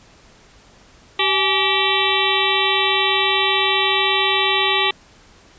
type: harmonic tone with a mistuned harmonic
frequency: 385.9 Hz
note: G4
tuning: 27 cents flat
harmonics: 1 / 2 / 3 / 5 / 6 / 7 / 8 / 9 / 10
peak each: -24 / -24 / -24 / -24 / -24 / -24 / -24 / -24 / -24 dBFS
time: 1.19-4.91 s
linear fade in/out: 5 ms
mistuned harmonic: 2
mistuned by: +140 cents
effects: pink hiss -49 dBFS RMS until 5.58 s + resampled to 16000 Hz